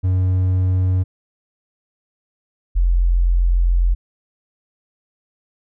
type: tone pair in turn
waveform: triangle / sine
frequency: 92.5 / 43.65 Hz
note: F#2 / F1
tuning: 0 / 0 cents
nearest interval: octave + minor second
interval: 1300 cents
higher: first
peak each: -12 dBFS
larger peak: neither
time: 0.03-1.04 / 2.75-3.95 s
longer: second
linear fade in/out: 20 ms
effects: none